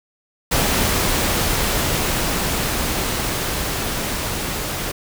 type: noise with level ramp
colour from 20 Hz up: pink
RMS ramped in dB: -18 to -25 dBFS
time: 0.51-4.92 s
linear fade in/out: 10 ms
effects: none